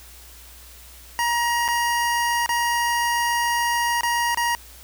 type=tone with dropouts; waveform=25% pulse; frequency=947 Hz; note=A#5; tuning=27 cents sharp; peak=-16 dBFS; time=1.19-4.55 s; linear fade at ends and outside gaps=0 ms; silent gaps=1.68-1.686 / 2.461-2.492 / 4.009-4.033 / 4.346-4.373 s; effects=added 60 Hz sine -46 dBFS peak until 4.83 s + white hiss -46 dBFS RMS until 4.83 s